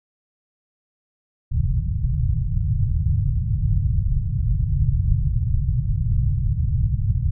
white low-pass noise, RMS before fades -20 dBFS, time 1.51-7.31 s, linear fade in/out 10 ms, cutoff 140 Hz, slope 48 dB/octave, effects none

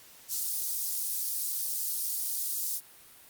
white high-pass noise, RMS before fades -32 dBFS, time 0.28-2.81 s, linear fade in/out 50 ms, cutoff 4900 Hz, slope 24 dB/octave, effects white hiss -54 dBFS RMS until 3.29 s + Opus 48 kbps

